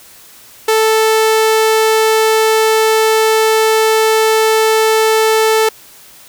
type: tone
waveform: sawtooth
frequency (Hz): 440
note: A4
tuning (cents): 0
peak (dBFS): -5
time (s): 0.68-5.69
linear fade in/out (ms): 5
effects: white hiss -40 dBFS RMS until 6.28 s